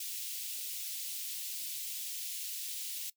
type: high-pass noise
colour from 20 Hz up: white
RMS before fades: -40 dBFS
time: 0-3.1 s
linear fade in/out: 5 ms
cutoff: 2700 Hz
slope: 24 dB/octave
effects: noise-tail reverb RT60 0.1 s tail -19 dB re dry